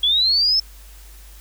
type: linear sweep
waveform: sine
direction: up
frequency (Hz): 3306 to 5330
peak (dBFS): -14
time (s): 0.03-0.6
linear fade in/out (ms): 5
effects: added 50 Hz sine -40 dBFS peak until 1.4 s + white hiss -48 dBFS RMS until 1.4 s